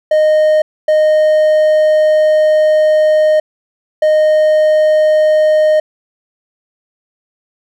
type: tone bursts at uneven times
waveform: triangle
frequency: 617 Hz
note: D#5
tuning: 15 cents flat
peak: -5 dBFS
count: 3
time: 0.11-0.62 / 0.88-3.4 / 4.02-5.8 s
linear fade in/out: 5 ms
effects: none